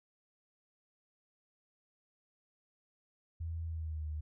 sine tone with pitch glide, 82.41 to 76.45 Hz, E2 to D#2, 0 to -30 cents, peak -36 dBFS, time 3.4-4.21 s, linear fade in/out 10 ms, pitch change -130 cents, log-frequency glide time 3.65-4.07 s, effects none

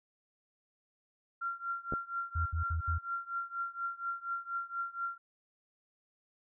sine tone with tremolo, 1377 Hz, F6, 25 cents flat, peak -31 dBFS, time 1.41-5.18 s, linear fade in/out 10 ms, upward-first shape triangle, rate 4.2 Hz, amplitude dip 95%
clicks, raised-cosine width 2 ms, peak -24 dBFS, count 2, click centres 1.924 / 1.937 s
sine tone bursts, 81.2 Hz, E2, 26 cents flat, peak -30 dBFS, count 4, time 2.35-2.985 s, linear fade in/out 10 ms, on 110 ms, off 65 ms
effects none

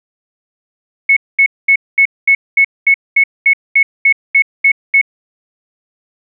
sine tone bursts, 2200 Hz, C#7, 14 cents flat, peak -5 dBFS, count 14, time 1.09-5.014 s, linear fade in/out 5 ms, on 76 ms, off 220 ms, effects none

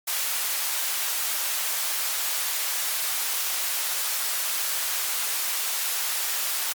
white high-pass noise, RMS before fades -27 dBFS, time 0.07-6.73 s, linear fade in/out 10 ms, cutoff 750 Hz, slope 12 dB/octave, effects Opus 48 kbps

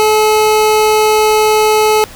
25% pulse tone, 430 Hz, A4, 40 cents flat, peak -4 dBFS, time 0-2.04 s, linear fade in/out 0 ms, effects pink hiss -34 dBFS RMS until 2.15 s

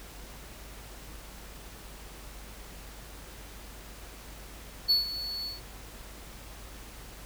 triangle tone with ADSR envelope, 4423 Hz, C#8, 5 cents flat, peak -18 dBFS, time 4.88-5.61 s, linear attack 24 ms, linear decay 140 ms, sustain -14 dB, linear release 150 ms, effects added 50 Hz sine -47 dBFS peak until 7.25 s + pink hiss -48 dBFS RMS until 7.25 s

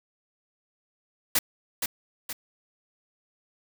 white noise with echo, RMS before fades -22 dBFS, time 1.35-1.39 s, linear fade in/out 5 ms, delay 470 ms, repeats 2, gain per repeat -6 dB, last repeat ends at 2.33 s, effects none

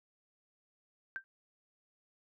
sine tone with exponential decay, 1568 Hz, G6, in tune, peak -32 dBFS, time 1.16-1.24 s, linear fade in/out 0 ms, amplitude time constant 17 ms, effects none

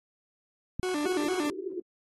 click, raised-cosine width 5 ms, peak -20 dBFS, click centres 0.796 s
40% pulse tone with vibrato, 330 Hz, E4, 2 cents sharp, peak -27 dBFS, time 0.83-1.5 s, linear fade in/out 0 ms, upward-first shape square, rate 4.4 Hz, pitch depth 190 cents each way
pink band-pass noise, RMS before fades -36 dBFS, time 1.04-1.8 s, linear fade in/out 5 ms, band 330 to 400 Hz, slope 96 dB/octave
effects AAC 32 kbps

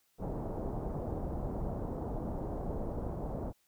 pink low-pass noise, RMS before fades -37 dBFS, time 0.18-3.53 s, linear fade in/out 50 ms, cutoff 800 Hz, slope 24 dB/octave, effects white hiss -73 dBFS RMS until 3.67 s

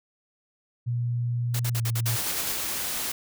sine tone with pitch glide, 120 to 115.64 Hz, B2 to A#2, -49 to -13 cents, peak -24 dBFS, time 0.86-2.17 s, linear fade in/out 20 ms, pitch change -64 cents, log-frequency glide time 1.72-1.8 s
white noise bursts, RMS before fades -32 dBFS, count 10, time 1.54-2.522 s, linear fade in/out 5 ms, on 55 ms, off 48 ms
white noise, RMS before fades -30 dBFS, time 2.06-3.12 s, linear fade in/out 5 ms
effects none

